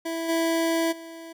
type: tone with level steps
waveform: 25% pulse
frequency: 329.6 Hz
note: E4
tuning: in tune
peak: -24 / -18 / -35 dBFS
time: 0.05-1.33 s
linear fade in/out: 10 ms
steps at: 0.28 / 0.91 s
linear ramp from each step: 20 ms
effects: none